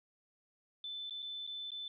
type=tone with dropouts; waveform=sine; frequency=3520 Hz; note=A7; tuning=in tune; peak=-40 dBFS; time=0.84-1.88 s; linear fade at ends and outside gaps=2 ms; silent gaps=1.097-1.107 / 1.222-1.226 / 1.467-1.474 / 1.706-1.717 s; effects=none